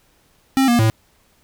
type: tone with pitch steps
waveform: square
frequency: 267.1 / 238.1 / 110.9 Hz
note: C4 / A#3 / A2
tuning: +36 / +37 / +14 cents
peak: -13 dBFS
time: 0.57-0.9 s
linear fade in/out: 0 ms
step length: 110 ms
effects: pink hiss -58 dBFS RMS until 1.43 s